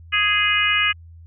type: harmonic tone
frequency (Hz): 415.3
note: G#4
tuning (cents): 0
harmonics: 3 / 4 / 5 / 6 / 7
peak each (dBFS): -25 / -23 / -22 / -21 / -22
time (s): 0.12-0.93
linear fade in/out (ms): 20
effects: added 83 Hz sine -40 dBFS peak until 1.26 s